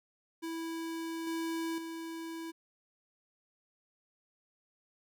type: tone with level steps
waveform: square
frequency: 328.6 Hz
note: E4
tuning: 5 cents flat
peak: -37 / -34 / -40 dBFS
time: 0.42-2.52 s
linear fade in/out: 20 ms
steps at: 1.27 / 1.78 s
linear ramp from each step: 2 ms
effects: none